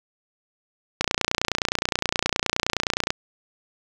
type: click train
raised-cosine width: 0.2 ms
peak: -3 dBFS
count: 63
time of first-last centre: 1.01-3.105 s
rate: 29.6 Hz
effects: none